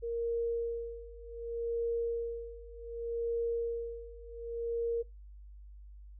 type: tone with tremolo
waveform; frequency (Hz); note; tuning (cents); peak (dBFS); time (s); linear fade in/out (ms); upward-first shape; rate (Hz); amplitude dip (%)
sine; 466.2; A#4; 0; -29; 0.02-5.03; 20; sine; 0.66; 90
effects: noise-tail reverb RT60 0.2 s tail -22 dB re dry + added 50 Hz sine -48 dBFS peak until 6.19 s